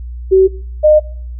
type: tone pair in turn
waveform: sine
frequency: 380 / 609.9 Hz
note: F#4 / D#5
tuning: +46 / -35 cents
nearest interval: minor sixth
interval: 819 cents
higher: second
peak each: -4 dBFS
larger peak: neither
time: 0.31-0.48 / 0.83-1 s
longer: neither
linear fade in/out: 20 ms
effects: noise-tail reverb RT60 0.5 s tail -21 dB re dry + added 60 Hz sine -23 dBFS peak until 1.39 s